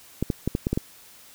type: clicks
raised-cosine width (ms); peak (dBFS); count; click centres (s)
3; -10; 7; 0.226 / 0.302 / 0.476 / 0.551 / 0.669 / 0.73 / 0.775
effects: white hiss -50 dBFS RMS until 1.34 s